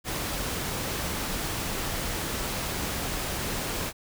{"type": "noise", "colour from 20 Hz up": "pink", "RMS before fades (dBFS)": -31, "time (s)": [0.04, 3.93], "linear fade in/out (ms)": 50, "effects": []}